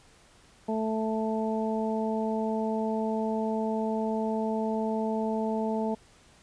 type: harmonic tone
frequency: 220 Hz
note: A3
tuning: in tune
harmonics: 1 / 2 / 3 / 4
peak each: -29 / -32 / -34 / -35 dBFS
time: 0.68-5.95 s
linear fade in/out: 10 ms
effects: pink hiss -58 dBFS RMS until 6.42 s + resampled to 22050 Hz